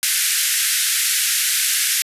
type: band-pass noise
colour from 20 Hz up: white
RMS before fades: -19 dBFS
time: 0.03-2.02 s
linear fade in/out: 0 ms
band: 1500 to 13000 Hz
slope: 48 dB/octave
effects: resampled to 32000 Hz